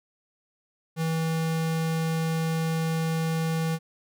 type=tone; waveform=square; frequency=162.1 Hz; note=E3; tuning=29 cents flat; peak=-25 dBFS; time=0.96-3.79 s; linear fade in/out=50 ms; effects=none